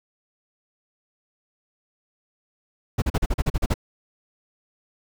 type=noise bursts; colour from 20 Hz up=brown; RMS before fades=-20 dBFS; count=10; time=2.98-3.741 s; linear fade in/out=10 ms; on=41 ms; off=39 ms; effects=none